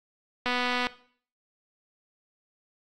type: click train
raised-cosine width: 0.3 ms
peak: -12 dBFS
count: 102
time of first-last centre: 0.46-0.869 s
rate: 247 Hz
effects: noise-tail reverb RT60 0.5 s tail -17 dB re dry + AAC 64 kbps